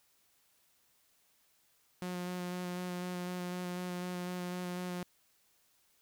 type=tone with vibrato; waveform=sawtooth; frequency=179.4 Hz; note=F3; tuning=47 cents sharp; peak=-33 dBFS; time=2.02-5.03 s; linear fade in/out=0 ms; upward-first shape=square; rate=4 Hz; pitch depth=11 cents each way; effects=white hiss -71 dBFS RMS until 6.01 s